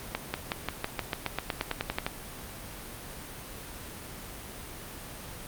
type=accelerating click train; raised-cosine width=0.3 ms; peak=-12 dBFS; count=16; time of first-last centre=0.15-2.065 s; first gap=190 ms; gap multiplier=0.94; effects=pink hiss -42 dBFS RMS until 5.47 s + Opus 32 kbps